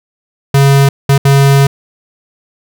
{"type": "tone bursts at uneven times", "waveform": "square", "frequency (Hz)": 138.59, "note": "C#3", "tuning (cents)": 0, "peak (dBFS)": -5, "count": 3, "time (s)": [[0.54, 0.89], [1.09, 1.18], [1.25, 1.67]], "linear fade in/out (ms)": 5, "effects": []}